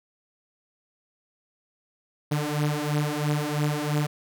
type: beating tone pair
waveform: sawtooth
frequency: 147.3 / 150.3 Hz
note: D3 / D3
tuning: +6 / +40 cents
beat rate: 3 Hz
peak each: -23 dBFS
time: 2.31-4.07 s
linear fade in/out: 10 ms
effects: none